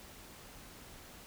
silence, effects pink hiss -53 dBFS RMS until 1.26 s

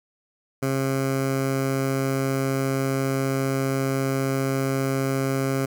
15% pulse tone with notch filter, 134.8 Hz, C#3, 48 cents flat, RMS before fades -24 dBFS, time 0.62-5.66 s, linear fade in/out 10 ms, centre 3500 Hz, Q 1.5, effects none

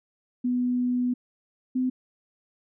sine tone pair in turn, 247.6 / 255.4 Hz, B3 / C4, +5 / -42 cents, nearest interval minor second, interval 53 cents, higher second, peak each -22 dBFS, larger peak neither, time 0.44-1.14 / 1.75-1.9 s, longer first, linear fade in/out 10 ms, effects none

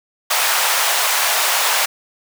pink high-pass noise, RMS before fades -17 dBFS, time 0.3-1.86 s, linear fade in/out 10 ms, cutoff 700 Hz, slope 24 dB/octave, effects none

